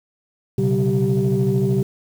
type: tone cluster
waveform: sine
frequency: 124.7 / 137.9 / 191.9 / 389.5 Hz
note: B2 / C#3 / G3 / G4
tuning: +17 / -9 / -37 / -11 cents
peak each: -20 dBFS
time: 0.58-1.83 s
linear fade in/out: 5 ms
effects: tanh soft clip ceiling -10 dBFS + 7-bit